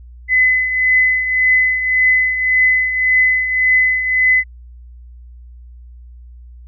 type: tone with tremolo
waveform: sine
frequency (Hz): 2020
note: B6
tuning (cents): +39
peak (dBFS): -8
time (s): 0.28-4.44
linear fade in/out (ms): 50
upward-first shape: triangle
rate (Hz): 1.8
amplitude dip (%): 65
effects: added 60 Hz sine -35 dBFS peak until 6.67 s